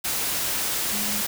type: tone in noise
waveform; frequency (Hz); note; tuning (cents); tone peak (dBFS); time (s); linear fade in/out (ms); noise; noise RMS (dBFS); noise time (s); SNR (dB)
sine; 207.7; G#3; 0; -33; 0.92-1.22; 10; white; -26; 0.04-1.27; -10
effects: none